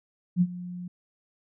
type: tone with ADSR envelope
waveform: sine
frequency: 178.2 Hz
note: F3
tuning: 35 cents sharp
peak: -16 dBFS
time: 0.36-0.88 s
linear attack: 52 ms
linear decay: 51 ms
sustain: -18 dB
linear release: 6 ms
effects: none